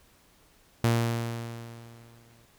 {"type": "tone with exponential decay", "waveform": "sawtooth", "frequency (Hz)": 116.54, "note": "A#2", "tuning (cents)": 0, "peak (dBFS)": -16, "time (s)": [0.84, 2.45], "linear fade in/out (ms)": 0, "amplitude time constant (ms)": 350, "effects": ["pink hiss -61 dBFS RMS until 2.58 s"]}